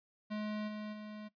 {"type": "tone with level steps", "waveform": "square", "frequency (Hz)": 212, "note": "G#3", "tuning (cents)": 36, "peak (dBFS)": [-37, -41, -45], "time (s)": [0.3, 1.29], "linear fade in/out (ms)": 20, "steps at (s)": [0.67, 0.92], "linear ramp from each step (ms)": 20, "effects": ["noise-tail reverb RT60 0.1 s tail -18 dB re dry", "resampled to 11025 Hz"]}